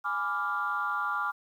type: chord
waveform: sine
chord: G# diminished seventh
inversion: none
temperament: equal with one note detuned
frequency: 830.6 / 998.1 / 1174.7 / 1396.9 Hz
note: G#5 / B5 / D6 / F6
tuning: 0 / +18 / 0 / 0 cents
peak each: -36 / -37 / -31 / -31 dBFS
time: 0.04-1.32 s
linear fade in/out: 20 ms
effects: tanh soft clip ceiling -19 dBFS + 10-bit